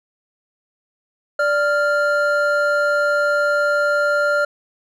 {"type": "tone pair together", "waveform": "triangle", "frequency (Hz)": [585.6, 1395], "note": ["D5", "F6"], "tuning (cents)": [-5, -2], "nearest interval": "octave + minor third", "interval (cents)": 1503, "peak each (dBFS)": -16, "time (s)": [1.39, 4.45], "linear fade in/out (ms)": 5, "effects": []}